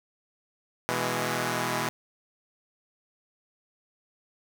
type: chord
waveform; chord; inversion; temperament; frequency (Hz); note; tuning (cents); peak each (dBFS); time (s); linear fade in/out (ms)
5% pulse; E major; second; equal; 123.47 / 164.81 / 207.7; B2 / E3 / G#3; 0 / 0 / 0; -19 / -20 / -21; 0.89-1.89; 0
effects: none